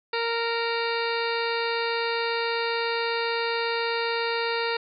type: harmonic tone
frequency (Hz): 463.7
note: A#4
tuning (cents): -9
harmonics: 1 / 2 / 3 / 4 / 5 / 6 / 8 / 9 / 10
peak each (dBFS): -28 / -31 / -33 / -34 / -35 / -36 / -37 / -38 / -38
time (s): 0.13-4.77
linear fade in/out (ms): 5
effects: none